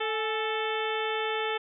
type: harmonic tone with a mistuned harmonic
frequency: 440 Hz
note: A4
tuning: in tune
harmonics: 1 / 2 / 3 / 4 / 5 / 6 / 7 / 8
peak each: -31 / -34 / -36 / -37 / -38 / -39 / -39 / -40 dBFS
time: 0-1.58 s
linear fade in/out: 10 ms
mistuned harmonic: 2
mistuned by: -61 cents
effects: none